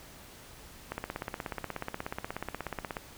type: click train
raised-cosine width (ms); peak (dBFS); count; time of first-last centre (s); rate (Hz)
0.5; -19; 35; 0.92-2.968; 16.6
effects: pink hiss -51 dBFS RMS until 3.17 s